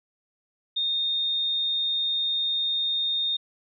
sine tone, 3670 Hz, A#7, 28 cents flat, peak -23 dBFS, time 0.76-3.37 s, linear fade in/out 10 ms, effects none

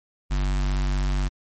square tone with notch filter, 48.03 Hz, G1, 35 cents flat, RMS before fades -23 dBFS, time 0.3-1.29 s, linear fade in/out 20 ms, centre 480 Hz, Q 1.1, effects MP3 32 kbps

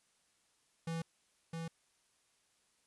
square tone with echo, 164.81 Hz, E3, in tune, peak -37 dBFS, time 0.87-1.02 s, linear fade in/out 5 ms, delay 660 ms, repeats 1, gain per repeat -3 dB, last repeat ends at 1.68 s, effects white hiss -74 dBFS RMS until 2.86 s + resampled to 24000 Hz

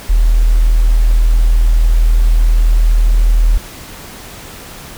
sine tone, 40.16 Hz, E1, 44 cents flat, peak -6 dBFS, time 0.09-3.58 s, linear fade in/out 10 ms, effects pink hiss -32 dBFS RMS until 4.97 s

